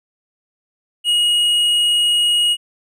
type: tone with hard clipping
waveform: triangle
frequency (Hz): 2887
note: F#7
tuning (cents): -43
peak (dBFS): -14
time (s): 1.04-2.57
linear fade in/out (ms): 50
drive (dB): 9
effects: none